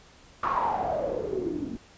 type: noise with low-pass filter sweep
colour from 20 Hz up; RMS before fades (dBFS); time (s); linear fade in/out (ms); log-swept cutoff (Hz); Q
white; -29; 0.43-1.77; 2; 1200 to 240; 9.2
effects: pink hiss -54 dBFS RMS until 1.97 s + resampled to 16000 Hz